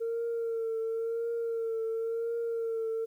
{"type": "tone with vibrato", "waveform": "sine", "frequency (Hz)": 456.9, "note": "A#4", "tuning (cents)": -35, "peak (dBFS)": -28, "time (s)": [0, 3.06], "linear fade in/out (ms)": 20, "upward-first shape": "triangle", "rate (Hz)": 0.95, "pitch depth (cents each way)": 36, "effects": ["tanh soft clip ceiling -27 dBFS", "11-bit"]}